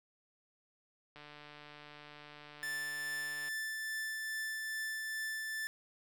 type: click train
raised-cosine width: 0.3 ms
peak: -36 dBFS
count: 345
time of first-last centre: 1.16-3.484 s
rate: 148 Hz
type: tone with tremolo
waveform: 45% pulse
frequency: 1760 Hz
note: A6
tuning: in tune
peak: -36 dBFS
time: 2.63-5.67 s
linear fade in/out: 0 ms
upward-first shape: triangle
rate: 2.4 Hz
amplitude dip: 25%
effects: none